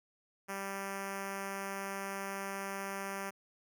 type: tone with notch filter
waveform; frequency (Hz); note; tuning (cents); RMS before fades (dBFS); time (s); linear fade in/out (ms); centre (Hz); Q
5% pulse; 196.1; G3; +1; -40; 0.48-3.31; 20; 3900; 1.1
effects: none